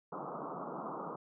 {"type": "band-pass noise", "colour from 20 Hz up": "white", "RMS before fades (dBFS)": -42, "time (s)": [0.12, 1.16], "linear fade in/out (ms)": 5, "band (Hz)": [140, 1300], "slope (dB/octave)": 96, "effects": []}